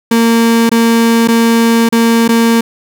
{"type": "tone with dropouts", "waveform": "35% pulse", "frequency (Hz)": 230, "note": "A#3", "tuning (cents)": -23, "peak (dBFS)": -5, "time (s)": [0.11, 2.61], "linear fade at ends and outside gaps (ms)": 5, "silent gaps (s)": [[0.694, 0.715], [1.276, 1.284], [1.89, 1.924], [2.279, 2.289]], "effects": []}